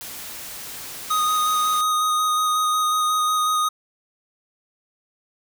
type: noise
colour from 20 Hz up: white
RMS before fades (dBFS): -35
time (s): 0.01-1.81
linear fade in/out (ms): 0
type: tone with vibrato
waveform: square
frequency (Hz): 1244.5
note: D#6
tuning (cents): 0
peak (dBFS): -19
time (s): 1.1-3.69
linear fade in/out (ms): 10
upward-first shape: square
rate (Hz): 5.5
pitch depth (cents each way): 10
effects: none